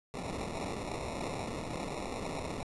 blue noise with sample-and-hold, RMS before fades -38 dBFS, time 0.14-2.63 s, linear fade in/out 0 ms, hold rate 1575 Hz, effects resampled to 24000 Hz

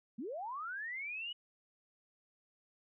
sine linear sweep, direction up, 196 to 2958 Hz, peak -39 dBFS, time 0.18-1.33 s, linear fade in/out 10 ms, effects none

